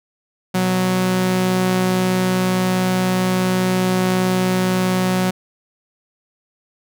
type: tone pair together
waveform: sawtooth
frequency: 123.3 / 184.74 Hz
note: B2 / F#3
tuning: -2 / -2 cents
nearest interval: perfect fifth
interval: 700 cents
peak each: -22 / -12 dBFS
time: 0.54-5.31 s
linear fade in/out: 10 ms
effects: none